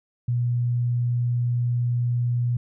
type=tone; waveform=sine; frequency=121.1 Hz; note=B2; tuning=34 cents flat; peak=-20 dBFS; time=0.28-2.57 s; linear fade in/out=5 ms; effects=none